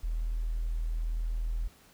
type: tone with tanh clipping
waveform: triangle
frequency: 40.53 Hz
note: E1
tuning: 29 cents flat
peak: -28 dBFS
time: 0.03-1.68 s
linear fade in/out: 10 ms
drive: 2 dB
effects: pink hiss -59 dBFS RMS until 1.93 s